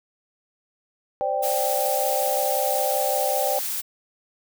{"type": "chord", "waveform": "sine", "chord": "C suspended second", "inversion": "none", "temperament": "just", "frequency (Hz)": [523.3, 588.7, 784.9], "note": ["C5", "D5", "G5"], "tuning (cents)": [0, 4, 2], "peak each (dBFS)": [-27, -26, -25], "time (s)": [1.21, 3.59], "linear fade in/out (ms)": 0}
{"type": "noise", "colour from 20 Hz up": "blue", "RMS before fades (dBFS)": -28, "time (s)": [1.42, 3.82], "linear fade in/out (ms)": 20}
{"effects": []}